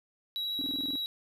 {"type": "tone with vibrato", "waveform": "triangle", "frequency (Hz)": 3885, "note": "B7", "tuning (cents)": -29, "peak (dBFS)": -30, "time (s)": [0.36, 1.06], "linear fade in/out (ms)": 0, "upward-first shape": "sine", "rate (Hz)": 13, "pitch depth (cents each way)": 10}
{"type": "tone bursts", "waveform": "sine", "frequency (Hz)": 277.2, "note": "C#4", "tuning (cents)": 0, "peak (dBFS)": -34, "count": 8, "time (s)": [0.59, 0.956], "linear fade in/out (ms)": 0, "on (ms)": 23, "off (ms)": 26}
{"effects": []}